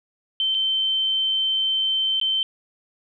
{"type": "tone with dropouts", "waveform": "sine", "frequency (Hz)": 3098, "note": "G7", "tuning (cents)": -21, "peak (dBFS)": -19, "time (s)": [0.4, 2.43], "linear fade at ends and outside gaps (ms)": 1, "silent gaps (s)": [[0.545, 0.548], [2.2, 2.213]], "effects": []}